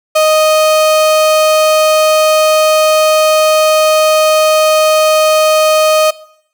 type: tone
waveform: 35% pulse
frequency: 622.3 Hz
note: D#5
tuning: in tune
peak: -5 dBFS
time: 0.15-6.11 s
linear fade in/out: 10 ms
effects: noise-tail reverb RT60 0.7 s tail -20 dB re dry